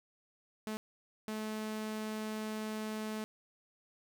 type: tone bursts at uneven times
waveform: sawtooth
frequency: 216.2 Hz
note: A3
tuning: 30 cents flat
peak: -33 dBFS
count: 2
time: 0.67-0.77 / 1.28-3.24 s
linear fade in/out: 0 ms
effects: none